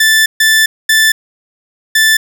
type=tone bursts at uneven times; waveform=sawtooth; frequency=1760 Hz; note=A6; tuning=in tune; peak=-3 dBFS; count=4; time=0-0.26 / 0.4-0.66 / 0.89-1.12 / 1.95-2.17 s; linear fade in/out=5 ms; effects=none